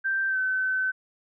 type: tone with pitch glide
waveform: sine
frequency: 1568 to 1524.2 Hz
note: G6 to G6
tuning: 0 to -49 cents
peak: -23 dBFS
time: 0.04-0.92 s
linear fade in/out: 20 ms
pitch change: -49 cents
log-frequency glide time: 0.28-0.38 s
effects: none